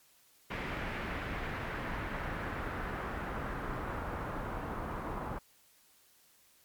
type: noise with low-pass filter sweep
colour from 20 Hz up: pink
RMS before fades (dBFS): -38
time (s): 0.5-5.39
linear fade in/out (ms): 10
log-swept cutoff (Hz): 2200 to 1100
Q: 1.6
effects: white hiss -65 dBFS RMS until 6.64 s + MP3 96 kbps